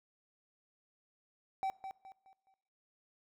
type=tone with echo; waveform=triangle; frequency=770 Hz; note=G5; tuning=31 cents flat; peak=-30 dBFS; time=1.63-1.7 s; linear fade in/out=0 ms; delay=210 ms; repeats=4; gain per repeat=-9 dB; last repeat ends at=2.54 s; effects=noise-tail reverb RT60 1.0 s tail -22 dB re dry